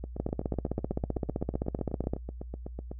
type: two click trains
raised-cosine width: 2 ms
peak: -16 / -24 dBFS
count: 31 / 24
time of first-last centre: 0.2-2.135 / 0.04-2.915 s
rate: 15.5 / 8 Hz
effects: noise-tail reverb RT60 0.1 s tail -22 dB re dry + added 60 Hz sine -39 dBFS peak until 2.99 s